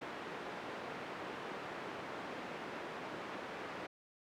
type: band-pass noise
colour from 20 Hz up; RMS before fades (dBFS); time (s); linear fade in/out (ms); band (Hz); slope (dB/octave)
pink; -45; 0.01-3.87; 10; 280 to 2100; 12
effects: none